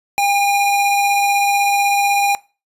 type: tone pair together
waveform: square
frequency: 805 / 2431 Hz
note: G5 / D#7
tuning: +46 / -41 cents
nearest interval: octave + perfect fifth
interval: 1913 cents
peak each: -15 / -21 dBFS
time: 0.18-2.35 s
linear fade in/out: 0 ms
effects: noise-tail reverb RT60 0.3 s tail -20 dB re dry + resampled to 32000 Hz